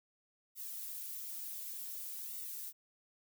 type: noise with flanger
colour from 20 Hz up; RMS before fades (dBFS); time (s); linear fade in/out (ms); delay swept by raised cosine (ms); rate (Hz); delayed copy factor
violet; -44; 0.55-2.73; 50; 1.2 to 6.5; 0.55; -0.95
effects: none

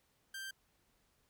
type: tone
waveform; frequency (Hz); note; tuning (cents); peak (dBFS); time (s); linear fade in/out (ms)
sawtooth; 1574; G6; +7; -39; 0.34-0.51; 5
effects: pink hiss -75 dBFS RMS until 1.29 s

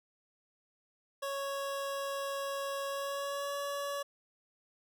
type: tone with pitch glide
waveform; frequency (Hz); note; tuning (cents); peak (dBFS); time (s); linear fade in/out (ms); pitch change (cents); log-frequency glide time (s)
25% pulse; 554 to 566.3; C#5 to C#5; -1 to +37; -31; 1.22-4.03; 10; +38; 2.88-3.55
effects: none

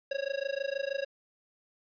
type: tone with amplitude modulation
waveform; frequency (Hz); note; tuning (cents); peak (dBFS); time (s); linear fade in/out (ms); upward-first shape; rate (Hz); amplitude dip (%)
square; 550; C#5; -14; -28; 0.11-1.05; 5; sine; 26.3; 95
effects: resampled to 11025 Hz + 10-bit

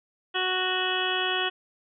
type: harmonic tone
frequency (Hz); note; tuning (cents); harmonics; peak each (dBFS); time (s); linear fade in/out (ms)
370; F#4; 0; 1 / 2 / 3 / 4 / 5 / 7 / 8 / 9; -32 / -33 / -34 / -32 / -33 / -34 / -31 / -32; 0.34-1.5; 20
effects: none

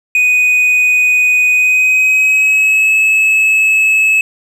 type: tone with pitch glide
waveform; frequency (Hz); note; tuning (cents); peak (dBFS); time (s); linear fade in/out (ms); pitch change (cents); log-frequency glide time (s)
triangle; 2489 to 2589; D#7 to E7; 0 to -32; -6; 0.15-4.21; 2; +68; 1.51-2.95
effects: none

